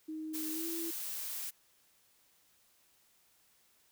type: tone with pitch glide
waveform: sine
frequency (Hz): 313.4 to 332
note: D#4 to E4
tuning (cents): +13 to +12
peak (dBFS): -38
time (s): 0.08-0.91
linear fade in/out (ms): 10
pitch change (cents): +99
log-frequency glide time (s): 0.51-0.67
type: noise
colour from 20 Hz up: blue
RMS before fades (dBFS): -40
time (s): 0.33-1.51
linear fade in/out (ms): 20
effects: white hiss -69 dBFS RMS until 3.91 s